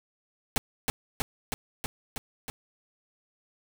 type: noise with echo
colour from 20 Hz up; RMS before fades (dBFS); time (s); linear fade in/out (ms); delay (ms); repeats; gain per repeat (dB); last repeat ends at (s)
pink; -25; 0.56-0.58; 0; 320; 6; -2; 2.5
effects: none